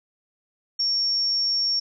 sine tone with amplitude modulation, 5500 Hz, F8, 27 cents flat, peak -19 dBFS, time 0.79-1.8 s, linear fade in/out 10 ms, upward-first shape sine, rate 106 Hz, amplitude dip 25%, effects none

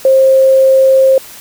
sine tone, 531 Hz, C5, 25 cents sharp, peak -4 dBFS, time 0.05-1.18 s, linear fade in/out 2 ms, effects white hiss -33 dBFS RMS until 1.4 s

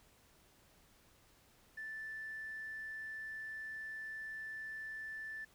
triangle tone, 1760 Hz, A6, in tune, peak -39 dBFS, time 1.77-5.45 s, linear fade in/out 10 ms, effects tanh soft clip ceiling -40 dBFS + pink hiss -67 dBFS RMS until 5.54 s

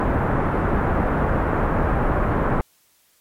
pink low-pass noise, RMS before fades -20 dBFS, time 0-2.61 s, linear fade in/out 0 ms, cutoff 1500 Hz, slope 24 dB/octave, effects white hiss -60 dBFS RMS until 3.2 s + MP3 64 kbps

